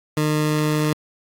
20% pulse tone, 152.3 Hz, D#3, 37 cents flat, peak -13 dBFS, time 0.17-0.93 s, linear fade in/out 2 ms, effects AAC 64 kbps

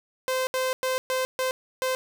sawtooth tone bursts at uneven times, 517 Hz, C5, 21 cents flat, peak -20 dBFS, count 6, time 0.28-0.47 / 0.54-0.73 / 0.83-0.98 / 1.1-1.25 / 1.39-1.51 / 1.82-1.95 s, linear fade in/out 0 ms, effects none

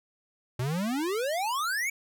square exponential sweep, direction up, 118.4 to 2324 Hz, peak -28 dBFS, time 0.59-1.9 s, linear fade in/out 5 ms, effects none

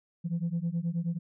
sine beating tone pair, 164.81 / 174.21 Hz, E3 / F3, 0 / -4 cents, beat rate 9.4 Hz, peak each -30 dBFS, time 0.24-1.19 s, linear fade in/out 20 ms, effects tanh soft clip ceiling -24 dBFS

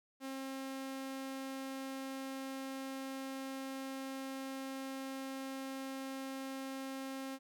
sawtooth tone, 267.7 Hz, C4, 40 cents sharp, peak -37 dBFS, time 0.2-7.39 s, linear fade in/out 50 ms, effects none

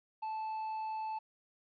triangle tone, 875 Hz, A5, 10 cents flat, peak -34 dBFS, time 0.22-1.19 s, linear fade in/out 10 ms, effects resampled to 11025 Hz + 12-bit

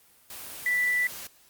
sine tone in noise, 1975.5 Hz, B6, in tune, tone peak -22 dBFS, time 0.66-1.07 s, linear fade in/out 2 ms, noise white, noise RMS -40 dBFS, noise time 0.3-1.27 s, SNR +15 dB, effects white hiss -59 dBFS RMS until 1.49 s + Opus 24 kbps

